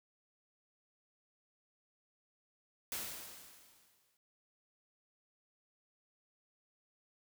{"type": "noise with exponential decay", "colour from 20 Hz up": "white", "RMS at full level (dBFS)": -39, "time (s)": [2.92, 4.17], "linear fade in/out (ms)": 1, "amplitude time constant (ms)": 270, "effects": []}